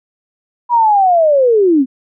sine linear sweep, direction down, 979 to 246.9 Hz, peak -7 dBFS, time 0.69-1.86 s, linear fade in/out 50 ms, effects none

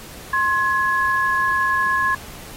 sine tone pair together, 1061.5 / 1685 Hz, C6 / G#6, +25 / +25 cents, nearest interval minor sixth, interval 800 cents, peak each -19 dBFS, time 0.33-2.15 s, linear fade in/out 5 ms, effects pink hiss -39 dBFS RMS until 2.56 s + AAC 48 kbps

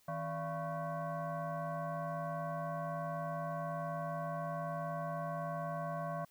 sine tone with frequency modulation, 261.6 Hz, C4, in tune, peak -36 dBFS, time 0.08-6.25 s, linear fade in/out 5 ms, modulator 422 Hz, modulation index 2.2, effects white hiss -69 dBFS RMS until 6.3 s

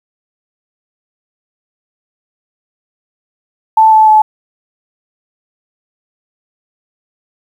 sine tone with pitch steps, 880 / 870.9 / 861.9 Hz, A5 / A5 / A5, 0 / -18 / -36 cents, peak -3 dBFS, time 3.77-4.22 s, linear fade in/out 5 ms, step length 150 ms, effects 7-bit

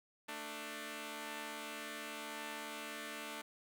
5% pulse tone pair together, 222 / 296.3 Hz, A3 / D4, +16 / +15 cents, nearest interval perfect fourth, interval 499 cents, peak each -36 / -34 dBFS, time 0.28-3.42 s, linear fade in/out 10 ms, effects none

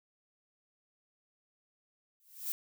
violet noise with exponential growth, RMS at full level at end -32 dBFS, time 2.2-2.52 s, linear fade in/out 0 ms, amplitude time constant 68 ms, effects none

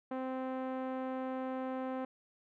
5% pulse tone with low-pass filter, 260 Hz, C4, 11 cents flat, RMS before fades -38 dBFS, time 0.11-2.05 s, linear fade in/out 5 ms, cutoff 610 Hz, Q 0.71, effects none

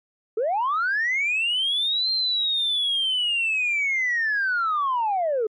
sine linear two-way sweep, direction up then down, 412 to 4186 to 412 Hz, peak -19 dBFS, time 0.37-5.47 s, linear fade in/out 5 ms, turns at 2.11 s, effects tanh soft clip ceiling -17 dBFS + MP3 48 kbps

